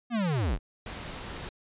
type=linear sweep; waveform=square; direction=down; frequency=247.7 to 30 Hz; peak=-26 dBFS; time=0.1-0.59 s; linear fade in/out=50 ms
type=noise; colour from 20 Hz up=pink; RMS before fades=-39 dBFS; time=0.86-1.49 s; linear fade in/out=2 ms
effects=resampled to 8000 Hz